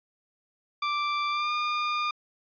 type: tone with pitch glide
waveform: sawtooth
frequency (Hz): 1174.7 to 1209.8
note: D6 to D#6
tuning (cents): 0 to -49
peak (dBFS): -22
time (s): 0.82-2.11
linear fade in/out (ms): 5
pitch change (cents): +51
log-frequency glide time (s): 1.3-1.52
effects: resampled to 11025 Hz